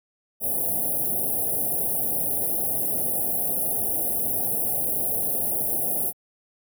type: band-stop noise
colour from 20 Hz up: white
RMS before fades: -25 dBFS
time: 0.4-6.13 s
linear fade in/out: 50 ms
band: 800 to 9700 Hz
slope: 96 dB/octave
effects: high-pass 80 Hz 12 dB/octave